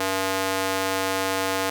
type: tone with high-pass filter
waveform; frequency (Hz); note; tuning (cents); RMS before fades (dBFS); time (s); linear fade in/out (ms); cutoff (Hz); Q
square; 95.6; G2; -43; -25; 0-1.7; 5; 500; 0.75
effects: none